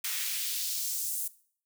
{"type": "noise with high-pass filter sweep", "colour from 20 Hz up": "white", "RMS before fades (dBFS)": -33, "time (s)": [0.04, 1.28], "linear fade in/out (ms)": 5, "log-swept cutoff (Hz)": [1700, 9500], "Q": 1.2, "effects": ["noise-tail reverb RT60 0.5 s tail -18 dB re dry"]}